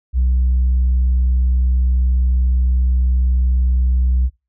sine tone, 62.8 Hz, B1, 30 cents sharp, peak -10 dBFS, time 0.13-4.3 s, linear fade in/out 50 ms, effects noise-tail reverb RT60 0.3 s tail -26 dB re dry + tanh soft clip ceiling -10 dBFS

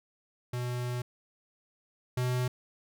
square tone pair in turn, 123.2 / 125.35 Hz, B2 / B2, -4 / +26 cents, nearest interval unison, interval 30 cents, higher second, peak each -32 / -28 dBFS, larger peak second, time 0.53-1.02 / 2.17-2.48 s, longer first, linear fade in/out 5 ms, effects none

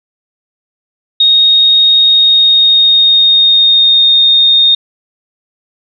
sine tone with pitch glide, 3729 to 3684 Hz, A#7 to A#7, 0 to -21 cents, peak -4 dBFS, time 1.2-4.75 s, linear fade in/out 5 ms, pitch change -21 cents, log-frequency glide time 2.01-4.14 s, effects none

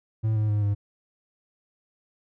triangle tone with pitch steps, 110 / 107.24 / 104.55 / 101.92 Hz, A2 / A2 / G#2 / G#2, 0 / -44 / +12 / -32 cents, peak -19 dBFS, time 0.23-0.75 s, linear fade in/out 20 ms, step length 130 ms, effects none

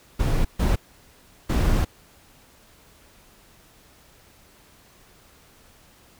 brown noise bursts at uneven times, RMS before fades -20 dBFS, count 3, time 0.19-0.45 / 0.59-0.76 / 1.49-1.85 s, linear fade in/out 10 ms, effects pink hiss -54 dBFS RMS until 6.19 s

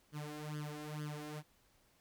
sawtooth tone with flanger, 150.3 Hz, D3, 40 cents sharp, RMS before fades -44 dBFS, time 0.12-1.43 s, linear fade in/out 50 ms, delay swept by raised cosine 0.61 to 2.91 ms, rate 2.2 Hz, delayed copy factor +0.9, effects pink hiss -71 dBFS RMS until 2 s

